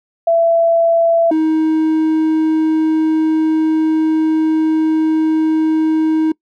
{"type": "tone pair in turn", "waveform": ["sine", "triangle"], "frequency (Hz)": [669, 315.7], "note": ["E5", "D#4"], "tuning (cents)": [25, 25], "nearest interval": "octave + minor second", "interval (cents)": 1300, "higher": "first", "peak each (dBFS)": -9, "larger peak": "neither", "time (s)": [[0.27, 1.31], [1.31, 6.32]], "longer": "second", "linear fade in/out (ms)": 5, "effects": ["noise-tail reverb RT60 0.1 s tail -24 dB re dry"]}